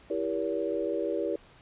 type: chord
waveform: sine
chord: E diminished seventh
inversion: none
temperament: just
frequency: 329.6 / 395.6 / 474.7 / 569.6 Hz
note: E4 / G4 / Bb4 / Db5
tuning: 0 / +16 / +31 / +47 cents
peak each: -33 dBFS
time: 0.1-1.36 s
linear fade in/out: 5 ms
effects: pink hiss -56 dBFS RMS until 1.61 s + resampled to 8000 Hz